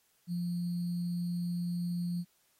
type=tone with sample-and-hold; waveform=sine; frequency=174.61 Hz; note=F3; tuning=in tune; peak=-31 dBFS; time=0.27-2.25 s; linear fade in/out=50 ms; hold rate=4410 Hz; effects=white hiss -71 dBFS RMS until 2.59 s + AAC 48 kbps